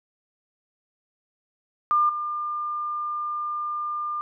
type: tone with level steps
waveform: sine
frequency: 1200 Hz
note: D6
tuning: 37 cents sharp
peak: -17 / -26 dBFS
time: 1.91-4.21 s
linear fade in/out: 0 ms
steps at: 2.09 s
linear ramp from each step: 5 ms
effects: none